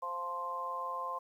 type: harmonic tone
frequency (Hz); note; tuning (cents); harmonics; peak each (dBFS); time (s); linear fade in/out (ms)
174.61; F3; 0; 3 / 4 / 5 / 6; -44 / -46 / -46 / -36; 0.02-1.19; 10
effects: 11-bit